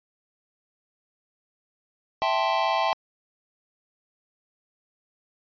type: chord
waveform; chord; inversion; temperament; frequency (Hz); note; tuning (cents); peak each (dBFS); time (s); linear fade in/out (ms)
square; A minor seventh; second; equal; 659.3 / 784 / 880 / 1046.5; E5 / G5 / A5 / C6; 0 / 0 / 0 / 0; -28; 2.22-2.93; 0
effects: resampled to 11025 Hz